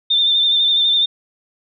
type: tone with vibrato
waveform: sine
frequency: 3587 Hz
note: A7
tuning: 33 cents sharp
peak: -12 dBFS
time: 0.1-1.06 s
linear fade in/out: 10 ms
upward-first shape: sine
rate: 12 Hz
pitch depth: 33 cents each way
effects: none